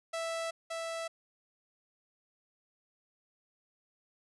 sawtooth tone with echo, 659.3 Hz, E5, in tune, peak -30 dBFS, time 0.13-0.51 s, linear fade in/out 10 ms, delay 570 ms, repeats 1, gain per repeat -2 dB, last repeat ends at 1.08 s, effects resampled to 24000 Hz

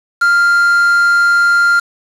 triangle tone with quantisation, 1396.9 Hz, F6, in tune, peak -6 dBFS, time 0.21-1.8 s, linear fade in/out 10 ms, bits 4, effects low-pass 10000 Hz 12 dB/octave

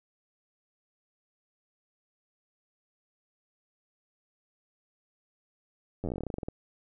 slowing click train, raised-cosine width 2 ms, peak -21 dBFS, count 18, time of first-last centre 6.04-6.485 s, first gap 10 ms, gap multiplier 1.11, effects none

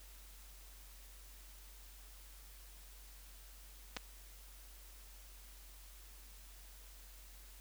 clicks, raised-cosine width 0.2 ms, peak -23 dBFS, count 2, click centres 3.966 / 3.97 s, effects added 47 Hz sine -55 dBFS peak until 7.6 s + white hiss -60 dBFS RMS until 7.6 s

